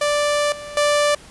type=tone with level steps; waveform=sawtooth; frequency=587.3 Hz; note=D5; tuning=in tune; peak=-13 / -28 / -11 dBFS; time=0.01-1.15 s; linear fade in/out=5 ms; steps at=0.52 / 0.77 s; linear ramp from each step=2 ms; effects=pink hiss -44 dBFS RMS until 1.3 s + resampled to 24000 Hz